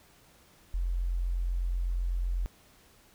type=tone; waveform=sine; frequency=43.99 Hz; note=F1; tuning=13 cents sharp; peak=-27 dBFS; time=0.74-2.46 s; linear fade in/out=0 ms; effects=pink hiss -60 dBFS RMS until 3.14 s